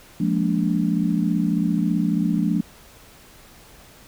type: chord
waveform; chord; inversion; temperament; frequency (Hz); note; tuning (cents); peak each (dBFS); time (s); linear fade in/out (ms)
sine; Bb dominant seventh; second; just; 174.81 / 209.8 / 233.1 / 291.4; F3 / Ab3 / Bb3 / D4; +2 / +18 / 0 / -13; -22 / -23 / -26 / -25; 0.2-2.61; 5
effects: pink hiss -48 dBFS RMS until 4.07 s